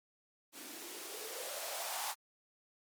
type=noise with band-pass filter sweep; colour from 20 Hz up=violet; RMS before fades=-43 dBFS; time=0.52-2.15 s; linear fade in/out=50 ms; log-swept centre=260 to 870 Hz; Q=5.5; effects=Opus 48 kbps